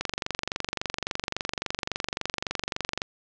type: click train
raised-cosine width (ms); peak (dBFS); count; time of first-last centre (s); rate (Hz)
0.2; -10; 72; 0.01-3.018; 23.6
effects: low-pass 7000 Hz 12 dB/octave